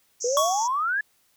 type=band-pass noise; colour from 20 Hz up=white; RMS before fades=-32 dBFS; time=0.2-0.68 s; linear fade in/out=20 ms; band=5500 to 6900 Hz; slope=96 dB/octave
type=exponential sweep; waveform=sine; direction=up; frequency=466.3 to 1736 Hz; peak=-22 dBFS; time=0.24-1.01 s; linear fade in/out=5 ms
type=tone with exponential decay; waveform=square; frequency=1116 Hz; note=C#6; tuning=11 cents sharp; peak=-18 dBFS; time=0.37-0.83 s; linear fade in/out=1 ms; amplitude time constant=98 ms
effects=white hiss -65 dBFS RMS until 1.36 s